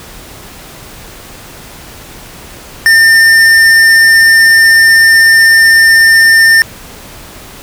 sine tone with hard clipping, 1804 Hz, A6, 43 cents sharp, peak -4 dBFS, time 2.86-6.62 s, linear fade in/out 0 ms, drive 12 dB, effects pink hiss -31 dBFS RMS until 7.62 s

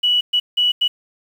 sine tone bursts at uneven times, 2943 Hz, F#7, 10 cents flat, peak -13 dBFS, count 4, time 0.03-0.21 / 0.33-0.4 / 0.57-0.72 / 0.81-0.88 s, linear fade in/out 10 ms, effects 7-bit

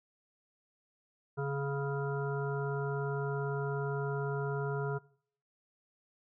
harmonic tone, 139.8 Hz, C#3, 15 cents sharp, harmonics 1 / 3 / 5 / 7 / 9 / 10, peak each -34 / -36 / -44 / -45 / -49 / -44 dBFS, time 1.37-4.99 s, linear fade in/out 20 ms, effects noise-tail reverb RT60 0.6 s tail -22 dB re dry

